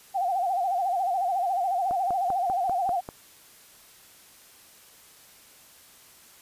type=tone with vibrato; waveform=sine; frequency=740 Hz; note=F#5; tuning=in tune; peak=-23 dBFS; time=0.14-3.01 s; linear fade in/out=20 ms; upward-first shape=sine; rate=14 Hz; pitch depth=120 cents each way
type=click train; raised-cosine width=1 ms; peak=-21 dBFS; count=7; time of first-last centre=1.91-3.089 s; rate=5.09 Hz
effects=white hiss -53 dBFS RMS until 6.41 s + resampled to 32000 Hz